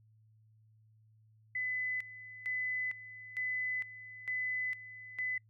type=tone with tremolo; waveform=sine; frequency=2009 Hz; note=B6; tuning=29 cents sharp; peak=-33 dBFS; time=1.55-5.38 s; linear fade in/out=5 ms; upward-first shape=square; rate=1.1 Hz; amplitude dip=80%; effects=noise-tail reverb RT60 0.1 s tail -26 dB re dry + added 109 Hz sine -62 dBFS peak until 5.49 s